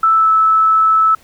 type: tone with pitch glide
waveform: sine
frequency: 1318.5 to 1307.1 Hz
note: E6 to E6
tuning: 0 to -15 cents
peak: -8 dBFS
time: 0.03-1.15 s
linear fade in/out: 5 ms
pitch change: -15 cents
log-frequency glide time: 0.15-0.3 s
effects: pink hiss -48 dBFS RMS until 1.23 s